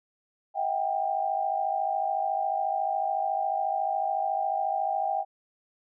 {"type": "tone cluster", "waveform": "sine", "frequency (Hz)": [644, 739, 793], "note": ["E5", "F#5", "G5"], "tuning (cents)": [-41, -2, 20], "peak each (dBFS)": [-33, -31, -27], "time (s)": [0.54, 5.25], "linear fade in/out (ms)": 50, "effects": []}